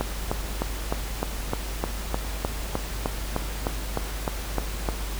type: click train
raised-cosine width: 1 ms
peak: -10 dBFS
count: 17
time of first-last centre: 0.01-4.888 s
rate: 3.28 Hz
effects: added 50 Hz sine -30 dBFS peak until 5.19 s + pink hiss -36 dBFS RMS until 5.19 s